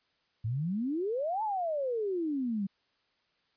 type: exponential two-way sweep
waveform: sine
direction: up then down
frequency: 103.83 to 896 to 189.1 Hz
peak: -29 dBFS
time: 0.44-2.67 s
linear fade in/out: 10 ms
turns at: 1.43 s
effects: white hiss -73 dBFS RMS until 3.56 s + resampled to 11025 Hz